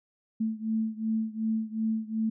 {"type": "beating tone pair", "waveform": "sine", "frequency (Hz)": [220, 222.7], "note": ["A3", "A3"], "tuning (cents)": [0, 21], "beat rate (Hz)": 2.7, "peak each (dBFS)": [-29, -31], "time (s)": [0.4, 2.3], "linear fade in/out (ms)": 10, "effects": []}